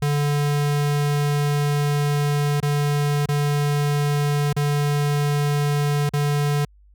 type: tone with dropouts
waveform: square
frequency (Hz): 145.5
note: D3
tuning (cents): -16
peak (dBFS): -19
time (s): 0.02-6.65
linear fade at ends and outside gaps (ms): 5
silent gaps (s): 2.603-2.627 / 3.259-3.287 / 4.529-4.564 / 6.093-6.135
effects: added 50 Hz sine -49 dBFS peak until 6.94 s